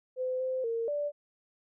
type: tone with pitch steps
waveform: sine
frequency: 511 / 517 / 459.3 / 584 Hz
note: C5 / C5 / A#4 / D5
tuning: -41 / -21 / -26 / -10 cents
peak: -29 dBFS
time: 0.16-1.12 s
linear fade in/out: 50 ms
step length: 240 ms
effects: none